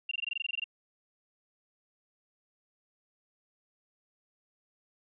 sine tone bursts, 2776 Hz, F7, 11 cents flat, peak -30 dBFS, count 13, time 0.09-0.642 s, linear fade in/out 5 ms, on 24 ms, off 20 ms, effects none

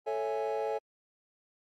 triangle chord, A major seventh, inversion none, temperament equal, 440 / 554.4 / 659.3 / 830.6 Hz, A4 / C#5 / E5 / G#5, 0 / 0 / 0 / 0 cents, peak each -31 / -34 / -36 / -34 dBFS, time 0.06-0.79 s, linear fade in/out 20 ms, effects tanh soft clip ceiling -21 dBFS + AAC 64 kbps

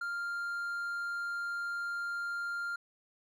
triangle tone, 1396.9 Hz, F6, in tune, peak -32 dBFS, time 0.01-2.76 s, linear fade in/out 5 ms, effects none

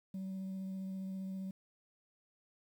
sine tone with vibrato, 190.6 Hz, G3, 48 cents flat, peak -36 dBFS, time 0.14-1.51 s, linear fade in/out 5 ms, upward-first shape sine, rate 15 Hz, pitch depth 12 cents each way, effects tanh soft clip ceiling -38 dBFS + 11-bit

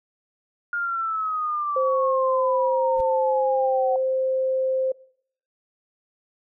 sine exponential sweep, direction down, 1421 to 750 Hz, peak -23 dBFS, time 0.73-3.96 s, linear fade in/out 2 ms
sine tone, 523.3 Hz, C5, in tune, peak -20 dBFS, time 1.76-4.92 s, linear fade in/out 5 ms
brown noise with exponential growth, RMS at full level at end -31 dBFS, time 2.92-3.01 s, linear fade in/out 5 ms, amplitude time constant 18 ms
effects noise-tail reverb RT60 0.6 s tail -22 dB re dry

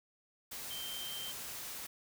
sine tone in noise, 3136 Hz, G7, in tune, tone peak -42 dBFS, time 0.7-1.32 s, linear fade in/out 10 ms, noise white, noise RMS -44 dBFS, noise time 0.51-1.87 s, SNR -1 dB, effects none

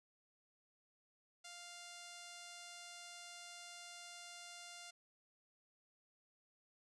5% pulse tone, 699 Hz, F5, 1 cent sharp, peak -40 dBFS, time 1.44-4.91 s, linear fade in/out 10 ms, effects resampled to 22050 Hz

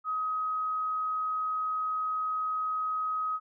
sine tone, 1264 Hz, D#6, 27 cents sharp, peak -28 dBFS, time 0.04-3.4 s, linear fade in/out 50 ms, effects none

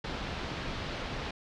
pink low-pass noise, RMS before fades -37 dBFS, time 0.04-1.31 s, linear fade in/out 5 ms, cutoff 4500 Hz, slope 24 dB/octave, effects none

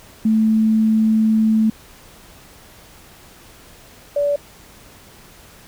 sine tone pair in turn, 219.5 / 576.3 Hz, A3 / D5, -4 / -33 cents, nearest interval octave + perfect fourth, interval 1671 cents, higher second, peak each -12 / -15 dBFS, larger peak first, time 0.25-1.7 / 4.16-4.36 s, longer first, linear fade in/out 5 ms, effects pink hiss -45 dBFS RMS until 5.67 s

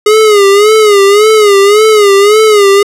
square tone with vibrato, 415.3 Hz, G#4, in tune, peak -3 dBFS, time 0.06-2.83 s, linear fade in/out 5 ms, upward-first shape sine, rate 1.8 Hz, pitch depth 92 cents each way, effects low-pass 11000 Hz 12 dB/octave

